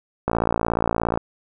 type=click train; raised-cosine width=1 ms; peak=-6 dBFS; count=52; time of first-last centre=0.28-1.175 s; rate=57 Hz; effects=none